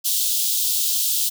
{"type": "high-pass noise", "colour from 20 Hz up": "white", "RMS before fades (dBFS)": -21, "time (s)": [0.04, 1.3], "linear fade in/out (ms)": 20, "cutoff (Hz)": 3100, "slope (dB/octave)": 48, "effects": []}